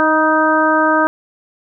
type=harmonic tone with a mistuned harmonic; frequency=311.9 Hz; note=D#4; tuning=4 cents sharp; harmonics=1 / 2 / 3 / 4 / 5; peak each=-17 / -17 / -17 / -17 / -17 dBFS; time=0-1.07 s; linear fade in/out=0 ms; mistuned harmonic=3; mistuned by=+23 cents; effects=none